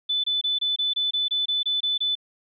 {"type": "tone bursts", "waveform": "sine", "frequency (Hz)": 3500, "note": "A7", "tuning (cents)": -10, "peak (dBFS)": -21, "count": 12, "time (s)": [0.09, 2.154], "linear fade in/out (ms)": 10, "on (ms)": 150, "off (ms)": 24, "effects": []}